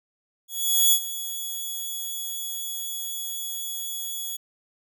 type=tone with ADSR envelope; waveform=5% pulse; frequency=3376 Hz; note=G#7; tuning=28 cents sharp; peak=-7 dBFS; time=0.48-4.37 s; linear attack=440 ms; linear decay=73 ms; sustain=-15 dB; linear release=11 ms; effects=none